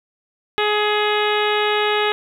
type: harmonic tone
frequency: 420 Hz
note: G#4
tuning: 19 cents sharp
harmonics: 1 / 2 / 3 / 4 / 5 / 6 / 7 / 8 / 9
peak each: -20 / -23 / -25 / -26 / -27 / -28 / -28 / -29 / -30 dBFS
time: 0.58-2.12 s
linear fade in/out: 0 ms
effects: 8-bit